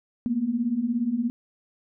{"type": "beating tone pair", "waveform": "sine", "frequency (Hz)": [224.8, 241.8], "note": ["A3", "B3"], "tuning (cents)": [37, -36], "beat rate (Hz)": 17, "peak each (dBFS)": [-28, -24], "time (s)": [0.26, 1.3], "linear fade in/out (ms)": 0, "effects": []}